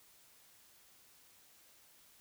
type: silence
effects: white hiss -64 dBFS RMS until 2.2 s